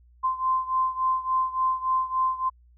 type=beating tone pair; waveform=sine; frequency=1038 / 1041.5 Hz; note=C6 / C6; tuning=-14 / -8 cents; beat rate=3.5 Hz; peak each=-24 / -27 dBFS; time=0.23-2.5 s; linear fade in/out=20 ms; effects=added 60 Hz sine -53 dBFS peak until 2.77 s